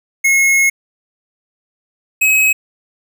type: tone pair in turn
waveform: square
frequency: 2170 / 2553 Hz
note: C#7 / D#7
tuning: -37 / +44 cents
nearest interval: minor third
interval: 281 cents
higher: second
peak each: -10 dBFS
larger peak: neither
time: 0.24-0.7 / 2.21-2.53 s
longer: first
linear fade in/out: 10 ms
effects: none